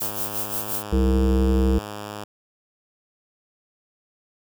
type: noise with tremolo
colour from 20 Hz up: violet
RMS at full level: -26 dBFS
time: 0-0.83 s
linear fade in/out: 10 ms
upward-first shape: sine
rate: 5.7 Hz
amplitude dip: 70%
type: tone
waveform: 5% pulse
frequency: 103.83 Hz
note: G#2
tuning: in tune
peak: -21 dBFS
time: 0.01-2.24 s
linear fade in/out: 5 ms
type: harmonic tone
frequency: 65.3 Hz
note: C2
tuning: 3 cents flat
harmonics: 1 / 3 / 5 / 7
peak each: -18 / -23 / -25 / -26 dBFS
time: 0.92-1.79 s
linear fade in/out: 10 ms
effects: none